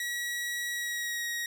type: tone with pitch glide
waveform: sawtooth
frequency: 1921 to 1891.3 Hz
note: B6 to A#6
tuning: -48 to +25 cents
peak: -28 dBFS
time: 0-1.46 s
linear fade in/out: 2 ms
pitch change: -27 cents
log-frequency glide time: 0.7-1.26 s
effects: none